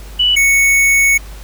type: tone pair in turn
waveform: sine / square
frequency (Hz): 2960 / 2217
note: F#7 / C#7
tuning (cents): 0 / 0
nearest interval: perfect fourth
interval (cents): 500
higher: first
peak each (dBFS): -9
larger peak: neither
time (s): 0.19-0.36 / 0.36-1.18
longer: second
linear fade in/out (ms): 10
effects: added 50 Hz sine -29 dBFS peak until 1.43 s + pink hiss -39 dBFS RMS until 1.43 s